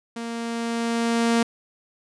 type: tone with level ramp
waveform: sawtooth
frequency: 232.1 Hz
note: A#3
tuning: 7 cents flat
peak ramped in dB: -26 to -13 dBFS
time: 0.16-1.43 s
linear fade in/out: 5 ms
effects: resampled to 22050 Hz